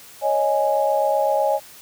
sine chord, C# suspended second, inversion none, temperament equal, 554.4 / 622.3 / 830.6 Hz, C#5 / D#5 / G#5, 0 / 0 / 0 cents, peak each -21 dBFS, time 0.21-1.6 s, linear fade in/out 50 ms, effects white hiss -44 dBFS RMS until 1.81 s + high-pass 60 Hz 12 dB/octave

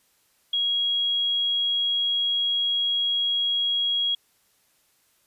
sine tone, 3300 Hz, G#7, 12 cents flat, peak -21 dBFS, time 0.53-4.15 s, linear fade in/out 5 ms, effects white hiss -65 dBFS RMS until 5.26 s + resampled to 32000 Hz

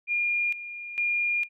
sine tone with tremolo, 2415 Hz, D7, 48 cents sharp, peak -23 dBFS, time 0.07-1.49 s, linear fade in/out 50 ms, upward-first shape square, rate 1.1 Hz, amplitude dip 75%, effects none

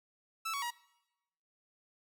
sawtooth tone with pitch steps, 1318.5 / 1121.6 / 954.1 Hz, E6 / C#6 / A#5, 0 / +20 / +40 cents, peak -31 dBFS, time 0.45-0.708 s, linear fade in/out 10 ms, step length 86 ms, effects noise-tail reverb RT60 0.9 s tail -21 dB re dry

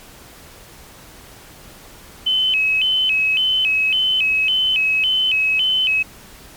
sine tone with vibrato, 2794 Hz, F7, in tune, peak -14 dBFS, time 2.26-6.03 s, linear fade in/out 10 ms, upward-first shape square, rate 1.8 Hz, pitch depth 150 cents each way, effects pink hiss -42 dBFS RMS until 6.56 s + MP3 96 kbps

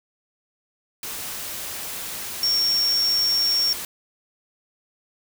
sine tone in noise, 5510 Hz, F8, 24 cents flat, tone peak -18 dBFS, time 2.43-3.73 s, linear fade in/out 2 ms, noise white, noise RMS -32 dBFS, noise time 1.03-3.85 s, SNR +11 dB, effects none

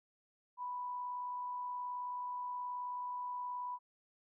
sine tone with amplitude modulation, 987.8 Hz, B5, in tune, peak -37 dBFS, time 0.57-3.79 s, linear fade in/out 50 ms, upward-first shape sine, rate 58.8 Hz, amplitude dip 25%, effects none

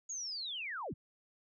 sine linear sweep, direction down, 6790 to 53.9 Hz, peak -38 dBFS, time 0.09-0.94 s, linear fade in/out 10 ms, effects none

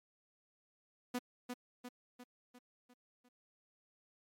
sawtooth tone with echo, 246.9 Hz, B3, in tune, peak -31 dBFS, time 1.14-1.19 s, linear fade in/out 10 ms, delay 350 ms, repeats 6, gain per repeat -5 dB, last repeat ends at 3.29 s, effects MP3 64 kbps

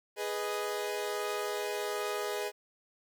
sawtooth chord, G# minor, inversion none, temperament equal, 415.3 / 493.9 / 622.3 Hz, G#4 / B4 / D#5, 0 / 0 / 0 cents, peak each -31 / -35 / -35 dBFS, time 0.16-2.52 s, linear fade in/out 50 ms, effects 11-bit

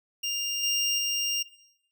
25% pulse tone with level steps, 2800 Hz, F7, 4 cents sharp, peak -24 / -20 / -22 dBFS, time 0.23-1.43 s, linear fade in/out 10 ms, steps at 0.63 / 0.98 s, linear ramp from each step 5 ms, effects noise-tail reverb RT60 0.8 s tail -17 dB re dry

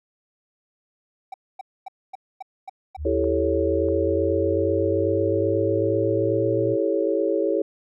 triangle tone bursts, 767 Hz, G5, 38 cents flat, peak -29 dBFS, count 7, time 1.32-2.967 s, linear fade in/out 5 ms, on 21 ms, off 250 ms
sine exponential sweep, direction up, 74.4 to 116.54 Hz, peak -27 dBFS, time 2.97-6.77 s, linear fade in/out 50 ms
sine chord, A dominant seventh, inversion second, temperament equal, 329.6 / 392 / 440 / 554.4 Hz, E4 / G4 / A4 / C#5, 0 / 0 / 0 / 0 cents, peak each -25 dBFS, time 3.05-7.62 s, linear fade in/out 5 ms
clicks, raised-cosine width 1 ms, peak -29 dBFS, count 2, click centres 3.242 / 3.886 s
effects none

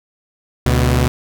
sawtooth tone pair together, 71.98 / 123.47 Hz, D2 / B2, -34 / 0 cents, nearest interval major sixth, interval 934 cents, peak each -11 dBFS, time 0.66-1.08 s, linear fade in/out 0 ms, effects none

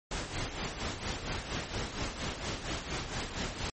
pink noise with tremolo, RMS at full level -34 dBFS, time 0.11-3.7 s, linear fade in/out 2 ms, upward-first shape sine, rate 4.3 Hz, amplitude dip 60%, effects low-pass 10000 Hz 12 dB/octave + MP3 32 kbps

